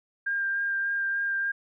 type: tone with vibrato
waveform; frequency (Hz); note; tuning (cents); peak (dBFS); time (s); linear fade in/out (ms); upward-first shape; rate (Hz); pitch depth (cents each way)
sine; 1599; G6; +34; -25; 0.26-1.52; 10; sine; 3.4; 13
effects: none